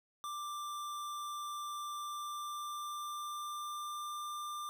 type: tone with pitch glide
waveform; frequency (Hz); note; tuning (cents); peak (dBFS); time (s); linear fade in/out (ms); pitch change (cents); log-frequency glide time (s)
square; 1181 to 1192; D6 to D6; +9 to +25; -40; 0.24-4.69; 0; +16; 1.94-4.24
effects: none